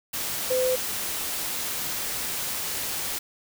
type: tone in noise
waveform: sine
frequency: 510 Hz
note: C5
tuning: 44 cents flat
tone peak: -21 dBFS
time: 0.5-0.76 s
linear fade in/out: 10 ms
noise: white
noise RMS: -30 dBFS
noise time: 0.13-3.19 s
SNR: +6 dB
effects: none